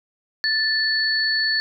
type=tone pair together; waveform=sine; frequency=1760 / 4435 Hz; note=A6 / C#8; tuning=0 / 0 cents; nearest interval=octave + major third; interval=1600 cents; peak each=-21 dBFS; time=0.44-1.6 s; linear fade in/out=0 ms; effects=none